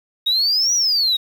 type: exponential two-way sweep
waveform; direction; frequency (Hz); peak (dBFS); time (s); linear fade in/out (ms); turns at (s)
sine; up then down; 3736 to 5920 to 3736; -13; 0.26-1.17; 10; 0.74
effects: tanh soft clip ceiling -12 dBFS + 7-bit